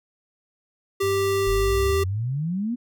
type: tone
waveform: square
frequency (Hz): 392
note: G4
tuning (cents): 0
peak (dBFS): -21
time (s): 1-2.04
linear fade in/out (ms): 10
type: tone with pitch glide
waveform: sine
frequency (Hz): 98 to 99.25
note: G2 to G2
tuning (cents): 0 to +22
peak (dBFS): -30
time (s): 1.02-1.95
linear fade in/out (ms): 20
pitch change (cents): +22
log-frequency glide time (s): 1.23-1.79
type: exponential sweep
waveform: sine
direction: up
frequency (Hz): 38.62 to 250.4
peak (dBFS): -23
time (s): 1.46-2.76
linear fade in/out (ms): 20
effects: none